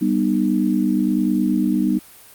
sine chord, G augmented, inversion none, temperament just, 196 / 245 / 306.2 Hz, G3 / B3 / D#4, 0 / -14 / -28 cents, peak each -20 dBFS, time 0.01-1.99 s, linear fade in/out 10 ms, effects white hiss -45 dBFS RMS until 2.34 s + Opus 32 kbps

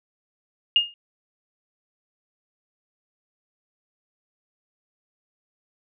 sine tone with exponential decay, 2839 Hz, F7, 28 cents sharp, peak -11 dBFS, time 0.76-0.94 s, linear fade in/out 1 ms, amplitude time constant 39 ms, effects none

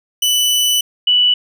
sawtooth / sine tone pair in turn, 2980 / 2961 Hz, F#7 / F#7, +12 / +1 cents, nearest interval unison, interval 11 cents, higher first, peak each -9 dBFS, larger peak neither, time 0.22-0.81 / 1.07-1.34 s, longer first, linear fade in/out 5 ms, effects none

